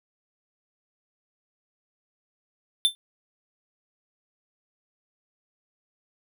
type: tone with exponential decay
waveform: square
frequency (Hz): 3550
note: A7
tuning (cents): +15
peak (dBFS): -14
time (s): 2.85-2.95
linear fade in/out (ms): 0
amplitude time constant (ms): 21
effects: none